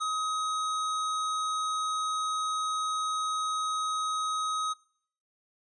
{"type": "tone", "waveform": "square", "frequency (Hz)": 1264, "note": "D#6", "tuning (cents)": 27, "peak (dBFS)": -29, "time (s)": [0, 4.74], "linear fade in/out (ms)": 20, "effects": ["noise-tail reverb RT60 0.6 s tail -22 dB re dry", "resampled to 22050 Hz"]}